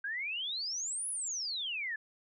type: exponential two-way sweep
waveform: sine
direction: up then down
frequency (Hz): 1568 to 10630 to 1694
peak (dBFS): -34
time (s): 0.04-1.96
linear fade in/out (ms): 5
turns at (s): 1.09
effects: none